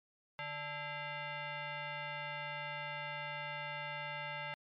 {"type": "tone with frequency modulation", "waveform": "sine", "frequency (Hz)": 587.3, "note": "D5", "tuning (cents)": 0, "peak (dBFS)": -39, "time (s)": [0.39, 4.54], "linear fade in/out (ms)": 0, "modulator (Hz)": 734, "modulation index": 3.2, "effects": ["MP3 64 kbps"]}